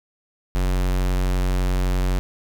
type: tone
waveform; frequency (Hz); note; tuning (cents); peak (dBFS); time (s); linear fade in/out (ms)
square; 45.92; F#1; -12; -19; 0.55-2.19; 0
effects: none